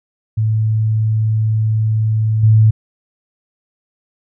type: tone with level steps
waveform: sine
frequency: 109.5 Hz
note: A2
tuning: 8 cents flat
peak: -12 / -6 dBFS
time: 0.37-2.71 s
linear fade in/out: 10 ms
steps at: 2.43 s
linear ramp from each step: 5 ms
effects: none